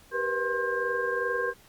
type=tone cluster; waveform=sine; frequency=389.4 / 478.5 / 501 / 1061 / 1600 Hz; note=G4 / A#4 / B4 / C6 / G6; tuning=-12 / +45 / +25 / +24 / +35 cents; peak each=-35 / -30 / -36 / -34 / -30 dBFS; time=0.11-1.54 s; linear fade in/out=50 ms; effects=pink hiss -56 dBFS RMS until 1.68 s + Opus 48 kbps